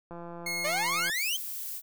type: click train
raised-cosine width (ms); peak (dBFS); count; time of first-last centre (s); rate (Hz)
1; -29; 170; 0.11-1.098; 171
type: tone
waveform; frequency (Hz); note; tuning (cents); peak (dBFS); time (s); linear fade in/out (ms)
sawtooth; 2161; C#7; -45; -27; 0.46-1.09; 5
type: exponential sweep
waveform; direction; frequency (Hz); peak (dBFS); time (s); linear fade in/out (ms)
sawtooth; up; 566 to 3247; -25; 0.64-1.37; 10
type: noise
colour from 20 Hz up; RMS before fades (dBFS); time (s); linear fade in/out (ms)
violet; -37; 1.13-1.82; 50
effects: none